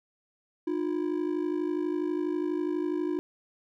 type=ring-modulated tone; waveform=triangle; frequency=330 Hz; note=E4; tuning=2 cents sharp; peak=-22 dBFS; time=0.67-3.19 s; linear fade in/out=0 ms; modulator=26.1 Hz; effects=none